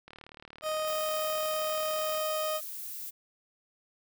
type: click train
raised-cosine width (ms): 0.3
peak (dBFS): -31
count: 80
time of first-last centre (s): 0.08-2.175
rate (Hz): 37.7
type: tone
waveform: 30% pulse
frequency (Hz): 622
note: D#5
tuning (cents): -1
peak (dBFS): -27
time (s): 0.62-2.61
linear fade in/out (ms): 50
type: noise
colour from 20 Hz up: violet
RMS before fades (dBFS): -40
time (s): 0.86-3.11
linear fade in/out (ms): 20
effects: none